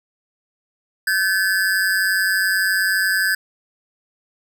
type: ring-modulated tone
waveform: square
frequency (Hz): 1629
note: G#6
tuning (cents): -34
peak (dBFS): -14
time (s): 1.07-3.35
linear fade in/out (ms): 5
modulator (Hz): 94.2
effects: none